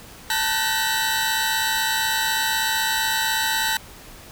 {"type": "tone cluster", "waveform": "sawtooth", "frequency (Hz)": [889, 1479, 1535, 1901, 3941], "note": ["A5", "F#6", "G6", "A#6", "B7"], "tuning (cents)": [18, -1, -37, 33, -4], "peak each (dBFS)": [-21, -28, -23, -25, -23], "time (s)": [0.3, 3.77], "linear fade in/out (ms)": 2, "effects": ["pink hiss -43 dBFS RMS until 4.31 s"]}